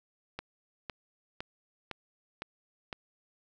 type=click train; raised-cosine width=0.3 ms; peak=-21 dBFS; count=6; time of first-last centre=0.39-2.928 s; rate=1.97 Hz; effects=none